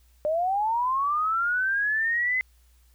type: linear sweep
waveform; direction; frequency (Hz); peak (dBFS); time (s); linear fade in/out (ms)
sine; up; 592 to 2053; -22; 0.25-2.41; 0
effects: added 60 Hz sine -56 dBFS peak until 2.94 s + white hiss -66 dBFS RMS until 2.94 s